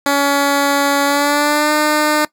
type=tone with pitch glide; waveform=10% pulse; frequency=282.1 to 302.3 Hz; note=C#4 to D#4; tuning=+30 to -50 cents; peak=-4 dBFS; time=0.06-2.25 s; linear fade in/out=2 ms; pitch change=+120 cents; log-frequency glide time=1.05-1.72 s; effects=noise-tail reverb RT60 0.1 s tail -20 dB re dry